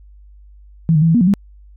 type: tone with pitch steps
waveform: sine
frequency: 163.6 / 151.9 / 164.4 / 163.4 / 238.8 / 178 / 199.6 Hz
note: E3 / D#3 / E3 / E3 / A#3 / F3 / G3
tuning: -13 / -41 / -4 / -15 / +42 / +33 / +32 cents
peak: -9 dBFS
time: 0.89-1.338 s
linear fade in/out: 0 ms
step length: 64 ms
effects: added 50 Hz sine -40 dBFS peak until 1.76 s